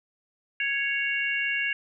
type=harmonic tone; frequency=554.4 Hz; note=C#5; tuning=in tune; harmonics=3 / 4 / 5; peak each=-29 / -29 / -29 dBFS; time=0.6-1.73 s; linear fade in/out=2 ms; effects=none